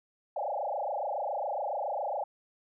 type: tone with frequency modulation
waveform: sine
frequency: 698.5 Hz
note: F5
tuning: in tune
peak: -30 dBFS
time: 0.36-2.24 s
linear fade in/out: 5 ms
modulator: 27.2 Hz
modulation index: 5.5
effects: none